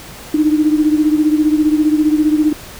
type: beating tone pair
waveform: sine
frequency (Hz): 302.4 / 317.4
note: D#4 / D#4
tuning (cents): -49 / +35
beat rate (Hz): 15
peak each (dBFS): -11 / -16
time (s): 0.34-2.53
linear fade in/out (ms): 5
effects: pink hiss -34 dBFS RMS until 2.79 s